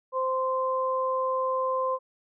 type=tone pair together; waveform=sine; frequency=520 / 1040 Hz; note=C5 / C6; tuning=-11 / -11 cents; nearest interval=octave; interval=1200 cents; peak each=-27 dBFS; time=0.12-1.99 s; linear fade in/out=50 ms; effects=none

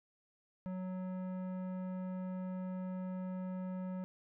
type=tone with tanh clipping; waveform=triangle; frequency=185 Hz; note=F#3; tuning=in tune; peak=-40 dBFS; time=0.66-4.04 s; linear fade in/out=0 ms; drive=18 dB; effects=none

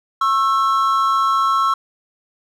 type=tone pair together; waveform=triangle; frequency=1091.3 / 1326 Hz; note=C#6 / E6; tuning=-27 / +10 cents; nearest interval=minor third; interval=337 cents; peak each=-15 dBFS; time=0.21-1.74 s; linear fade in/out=5 ms; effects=none

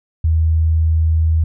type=tone; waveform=sine; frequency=80.2 Hz; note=E2; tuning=47 cents flat; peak=-11 dBFS; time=0.24-1.44 s; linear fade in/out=5 ms; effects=none

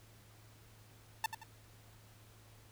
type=tone with echo; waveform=sawtooth; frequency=890 Hz; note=A5; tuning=20 cents sharp; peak=-27 dBFS; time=1.24-1.26 s; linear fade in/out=2 ms; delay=87 ms; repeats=2; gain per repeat=-9 dB; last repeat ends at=1.434 s; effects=added 108 Hz sine -60 dBFS peak until 2.71 s + pink hiss -63 dBFS RMS until 2.71 s

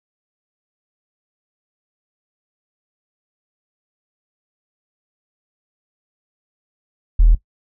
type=tone; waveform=triangle; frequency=40.14 Hz; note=E1; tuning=45 cents flat; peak=-3 dBFS; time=7.19-7.35 s; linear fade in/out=10 ms; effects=noise-tail reverb RT60 0.1 s tail -17 dB re dry + tanh soft clip ceiling -5 dBFS

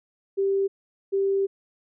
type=tone pair in turn; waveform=sine; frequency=392 / 392 Hz; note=G4 / G4; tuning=0 / 0 cents; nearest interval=unison; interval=0 cents; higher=neither; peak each=-20 dBFS; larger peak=neither; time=0.37-0.68 / 1.12-1.47 s; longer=second; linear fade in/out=20 ms; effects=none

